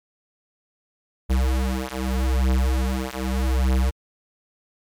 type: beating tone pair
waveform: square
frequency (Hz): 64.2 / 65.02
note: C2 / C2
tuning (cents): -32 / -10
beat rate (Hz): 0.82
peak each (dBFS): -23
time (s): 1.29-3.91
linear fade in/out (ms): 20
effects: MP3 96 kbps